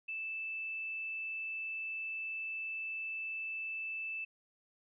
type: tone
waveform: sine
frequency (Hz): 2637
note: E7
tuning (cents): 0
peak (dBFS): -37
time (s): 0.08-4.25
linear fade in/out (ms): 10
effects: none